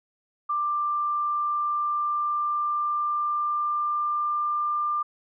sine tone with pitch glide, 1184 to 1193.6 Hz, D6 to D6, +14 to +28 cents, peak -23 dBFS, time 0.49-5.03 s, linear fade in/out 10 ms, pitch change +14 cents, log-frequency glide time 0.86-4.72 s, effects none

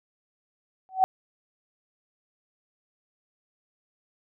sine tone with exponential growth, 756 Hz, F#5, 37 cents sharp, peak -12 dBFS, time 0.89-1.04 s, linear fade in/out 0 ms, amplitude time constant 31 ms, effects none

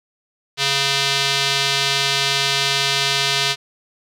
square tone with band-pass filter, 138.7 Hz, C#3, 1 cent sharp, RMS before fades -19 dBFS, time 0.57-3.56 s, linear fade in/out 50 ms, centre 3800 Hz, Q 1.6, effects none

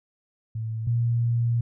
sine tone pair in turn, 111.6 / 117.82 Hz, A2 / A#2, +25 / +19 cents, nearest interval minor second, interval 94 cents, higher second, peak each -27 / -20 dBFS, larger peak second, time 0.55-0.87 / 0.87-1.61 s, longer second, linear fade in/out 5 ms, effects none

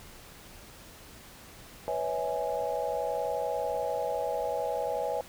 sine chord, C# minor seventh, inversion third, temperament equal with one note detuned, 493.9 / 554.4 / 645.7 / 830.6 Hz, B4 / C#5 / E5 / G#5, 0 / 0 / -36 / 0 cents, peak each -34 dBFS, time 1.88-5.21 s, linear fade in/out 0 ms, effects pink hiss -50 dBFS RMS until 5.28 s

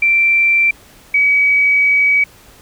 sine tone pair in turn, 2349 / 2273 Hz, D7 / C#7, 0 / +43 cents, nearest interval minor second, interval 57 cents, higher first, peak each -9 dBFS, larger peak neither, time 0.02-0.71 / 1.14-2.24 s, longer second, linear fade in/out 5 ms, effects pink hiss -44 dBFS RMS until 2.61 s

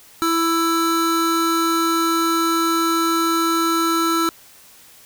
square tone pair together, 331.3 / 1326.7 Hz, E4 / E6, +9 / +11 cents, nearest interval 2 octaves, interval 2402 cents, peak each -20 dBFS, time 0.22-4.29 s, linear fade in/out 0 ms, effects white hiss -47 dBFS RMS until 5.05 s

